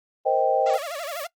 sine chord, C minor seventh, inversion third, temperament equal with one note detuned, 466.2 / 523.3 / 625.9 / 784 Hz, Bb4 / C5 / Eb5 / G5, 0 / 0 / +10 / 0 cents, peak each -28 / -23 / -24 / -22 dBFS, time 0.25-0.78 s, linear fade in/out 20 ms
sawtooth tone with vibrato, 622.3 Hz, D#5, in tune, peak -26 dBFS, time 0.66-1.27 s, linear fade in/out 5 ms, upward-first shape sine, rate 12 Hz, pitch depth 200 cents each way
violet noise with exponential growth, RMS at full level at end -37 dBFS, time 0.67-1.23 s, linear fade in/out 5 ms, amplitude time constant 120 ms
effects noise-tail reverb RT60 0.1 s tail -22 dB re dry + Opus 24 kbps

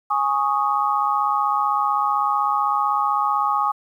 sine chord, Ab suspended fourth, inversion none, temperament equal, 830.6 / 1108.7 / 1244.5 Hz, Ab5 / Db6 / Eb6, 0 / 0 / 0 cents, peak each -22 dBFS, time 0.1-3.72 s, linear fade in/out 10 ms, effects 9-bit

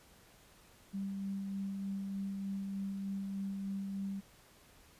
sine tone with tremolo, 196 Hz, G3, in tune, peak -35 dBFS, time 0.93-4.21 s, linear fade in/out 20 ms, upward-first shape sine, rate 3.3 Hz, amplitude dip 25%, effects pink hiss -62 dBFS RMS until 4.99 s + resampled to 32000 Hz

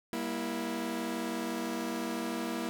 sawtooth chord, E diminished, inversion first, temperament just, 197.78 / 237.3 / 329.6 Hz, G3 / Bb3 / E4, +16 / +31 / 0 cents, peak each -37 / -32 / -33 dBFS, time 0.13-2.69 s, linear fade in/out 0 ms, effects none

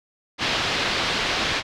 white low-pass noise, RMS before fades -24 dBFS, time 0.38-1.63 s, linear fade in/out 50 ms, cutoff 4300 Hz, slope 24 dB/octave, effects none

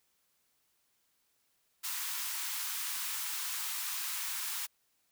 white high-pass noise, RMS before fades -37 dBFS, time 1.83-4.67 s, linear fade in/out 20 ms, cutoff 880 Hz, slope 48 dB/octave, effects white hiss -75 dBFS RMS until 5.11 s

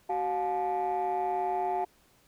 sine tone cluster, 377.3 / 713 / 862 Hz, F#4 / F5 / A5, +34 / +36 / -36 cents, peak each -32 / -28 / -31 dBFS, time 0.09-1.85 s, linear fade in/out 10 ms, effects tanh soft clip ceiling -23 dBFS + pink hiss -64 dBFS RMS until 2.27 s

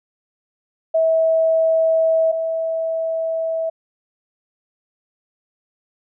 sine tone pair in turn, 648 / 651.2 Hz, E5 / E5, -30 / -21 cents, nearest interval unison, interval 9 cents, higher second, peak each -13 / -19 dBFS, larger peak first, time 0.94-2.32 / 2.32-3.7 s, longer neither, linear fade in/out 10 ms, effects none

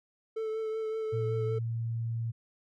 triangle tone with vibrato, 440 Hz, A4, in tune, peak -29 dBFS, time 0.36-1.59 s, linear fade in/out 10 ms, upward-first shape triangle, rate 5.3 Hz, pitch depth 22 cents each way
sine tone, 115 Hz, A#2, 23 cents flat, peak -30 dBFS, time 1.12-2.32 s, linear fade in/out 20 ms
effects none

